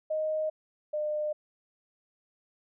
sine tone pair in turn, 622.3 / 603.9 Hz, D#5 / D5, 0 / +48 cents, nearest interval minor second, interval 52 cents, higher first, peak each -27 / -28 dBFS, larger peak first, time 0.1-0.5 / 0.93-1.33 s, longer neither, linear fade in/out 10 ms, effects none

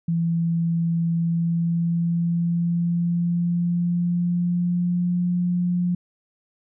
sine tone with pitch glide, 167.4 to 177.05 Hz, E3 to F3, +27 to +24 cents, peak -19 dBFS, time 0.08-5.95 s, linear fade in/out 5 ms, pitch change +97 cents, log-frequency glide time 1.14-5.23 s, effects none

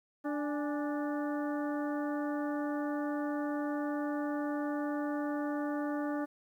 harmonic tone with a mistuned harmonic, 293.7 Hz, D4, in tune, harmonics 1 / 2 / 3 / 4 / 5 / 6, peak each -33 / -39 / -43 / -45 / -47 / -49 dBFS, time 0.24-6.26 s, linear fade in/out 20 ms, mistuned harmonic 3, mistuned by -78 cents, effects 11-bit

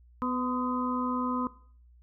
harmonic tone with a mistuned harmonic, 250 Hz, B3, 21 cents sharp, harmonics 1 / 2 / 4 / 5, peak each -30 / -39 / -32 / -34 dBFS, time 0.22-1.47 s, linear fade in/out 0 ms, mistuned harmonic 4, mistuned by +37 cents, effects noise-tail reverb RT60 0.5 s tail -19 dB re dry + added 60 Hz sine -54 dBFS peak until 2.02 s

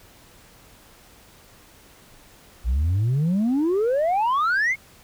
sine exponential sweep, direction up, 56 to 2217 Hz, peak -16 dBFS, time 2.64-4.76 s, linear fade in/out 50 ms, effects tanh soft clip ceiling -17 dBFS + pink hiss -51 dBFS RMS until 5.03 s

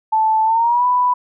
sine tone with pitch glide, 877 to 990.1 Hz, A5 to B5, -6 to +4 cents, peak -12 dBFS, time 0.12-1.14 s, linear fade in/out 10 ms, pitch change +210 cents, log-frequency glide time 0.44-0.85 s, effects none

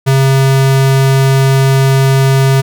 square tone, 134.7 Hz, C#3, 49 cents flat, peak -7 dBFS, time 0.06-2.62 s, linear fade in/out 20 ms, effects none

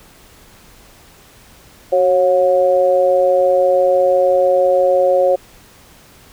sine tone with amplitude modulation, 547 Hz, C#5, 23 cents flat, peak -6 dBFS, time 1.92-5.36 s, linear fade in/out 10 ms, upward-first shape sine, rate 174 Hz, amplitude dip 85%, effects pink hiss -45 dBFS RMS until 6.32 s

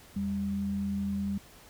sine tone pair together, 83.6 / 198.84 Hz, E2 / G3, +25 / +25 cents, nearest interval octave + minor third, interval 1500 cents, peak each -39 / -29 dBFS, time 0.16-1.38 s, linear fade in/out 5 ms, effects pink hiss -54 dBFS RMS until 1.69 s

